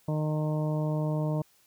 harmonic tone, 153.3 Hz, D#3, 25 cents flat, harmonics 1 / 2 / 3 / 4 / 5 / 6 / 7, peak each -27 / -35 / -39 / -35 / -49 / -42 / -48 dBFS, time 0.08-1.42 s, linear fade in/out 5 ms, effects white hiss -64 dBFS RMS until 1.66 s

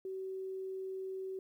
sine tone, 380 Hz, F#4, 46 cents sharp, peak -38 dBFS, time 0.05-1.39 s, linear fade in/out 2 ms, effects 12-bit

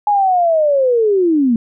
sine linear sweep, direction down, 842 to 221.5 Hz, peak -10 dBFS, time 0.07-1.56 s, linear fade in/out 2 ms, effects none

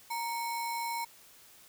sine tone with sample-and-hold, 932.3 Hz, A#5, in tune, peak -32 dBFS, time 0.1-1.05 s, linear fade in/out 10 ms, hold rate 3150 Hz, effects white hiss -57 dBFS RMS until 1.68 s

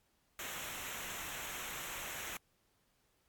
pink noise with comb filter, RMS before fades -43 dBFS, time 0.39-2.37 s, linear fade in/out 2 ms, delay 0.21 ms, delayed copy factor -0.75, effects pink hiss -75 dBFS RMS until 3.28 s + MP3 96 kbps

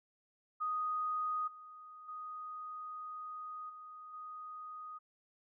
sine tone with level steps, 1244.5 Hz, D#6, in tune, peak -33 / -50 / -42 / -48 / -44 dBFS, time 0.6-4.99 s, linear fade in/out 20 ms, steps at 1.47 / 2.08 / 3.69 / 4.13 s, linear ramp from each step 10 ms, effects none

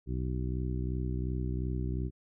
harmonic tone, 62.8 Hz, B1, 30 cents sharp, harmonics 1 / 2 / 3 / 4 / 5 / 6, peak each -33 / -35 / -40 / -44 / -42 / -44 dBFS, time 0.06-2.11 s, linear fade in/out 50 ms, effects none

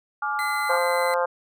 sine chord, D diminished, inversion second, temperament just, 845.8 / 1174.7 / 1409.6 Hz, Ab5 / D6 / F6, +31 / 0 / +16 cents, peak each -28 dBFS, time 0.22-0.78 s, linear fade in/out 5 ms
35% pulse tone, 2039 Hz, C7, 45 cents flat, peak -27 dBFS, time 0.39-1.14 s, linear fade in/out 0 ms
harmonic tone, 174.7 Hz, F3, 1 cent sharp, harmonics 3 / 4 / 5 / 6 / 7 / 8 / 9, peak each -23 / -31 / -27 / -29 / -31 / -33 / -35 dBFS, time 0.69-1.26 s, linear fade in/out 10 ms
effects none

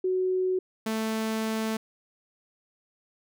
sine / sawtooth tone pair in turn, 371.1 / 220.7 Hz, F#4 / A3, +5 / +5 cents, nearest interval major sixth, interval 900 cents, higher first, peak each -23 dBFS, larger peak neither, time 0.04-0.59 / 0.86-1.77 s, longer second, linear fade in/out 5 ms, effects none

